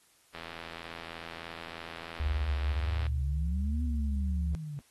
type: click train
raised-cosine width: 0.3 ms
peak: -26 dBFS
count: 227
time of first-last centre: 0.35-3.066 s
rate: 83.2 Hz
type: tone with vibrato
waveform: sine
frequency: 71.4 Hz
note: D2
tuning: 48 cents flat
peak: -28 dBFS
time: 2.2-4.55 s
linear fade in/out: 0 ms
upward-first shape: square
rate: 1.5 Hz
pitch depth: 39 cents each way
type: exponential two-way sweep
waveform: sine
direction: up then down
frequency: 49.1 to 246.9 to 141.7 Hz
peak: -36 dBFS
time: 2.25-4.79 s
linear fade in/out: 0 ms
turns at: 3.83 s
effects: white hiss -65 dBFS RMS until 4.9 s + AAC 32 kbps